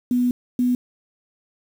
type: tone pair in turn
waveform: sine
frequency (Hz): 246.4 / 247.4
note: B3 / B3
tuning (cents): -4 / +3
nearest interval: unison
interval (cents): 7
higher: second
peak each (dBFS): -16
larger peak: neither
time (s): 0.11-0.31 / 0.59-0.75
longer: first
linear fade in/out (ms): 2
effects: 7-bit